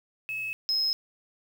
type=tone pair in turn; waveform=sine; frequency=2587 / 5138 Hz; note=E7 / E8; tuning=-33 / -45 cents; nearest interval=octave; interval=1188 cents; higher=second; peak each=-30 / -22 dBFS; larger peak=second; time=0.29-0.53 / 0.69-0.93 s; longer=neither; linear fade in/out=0 ms; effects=tanh soft clip ceiling -21 dBFS + 8-bit